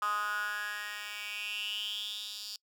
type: tone with high-pass filter sweep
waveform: 10% pulse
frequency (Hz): 207.7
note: G#3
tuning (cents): 0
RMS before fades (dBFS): -37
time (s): 0.02-2.56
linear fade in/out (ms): 2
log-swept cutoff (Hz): 1200 to 4500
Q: 7.7
effects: noise-tail reverb RT60 0.1 s tail -25 dB re dry